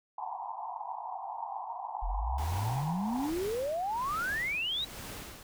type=band-pass noise; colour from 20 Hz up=white; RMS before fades=-39 dBFS; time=0.18-3.3 s; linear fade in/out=5 ms; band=720 to 1000 Hz; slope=96 dB/octave
type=exponential sweep; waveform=sine; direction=up; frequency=38.89 to 3951 Hz; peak=-30 dBFS; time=2.02-4.85 s; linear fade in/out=10 ms
type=noise with tremolo; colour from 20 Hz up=pink; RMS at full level=-42 dBFS; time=2.38-5.43 s; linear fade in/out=2 ms; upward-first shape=sine; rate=1.2 Hz; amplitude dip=70%
effects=none